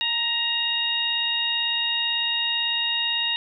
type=harmonic tone with a mistuned harmonic; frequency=938 Hz; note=A#5; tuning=11 cents sharp; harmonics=1 / 2 / 3 / 4; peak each=-36 / -31 / -25 / -25 dBFS; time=0.01-3.36 s; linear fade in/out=0 ms; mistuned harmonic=1; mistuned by=-15 cents; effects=none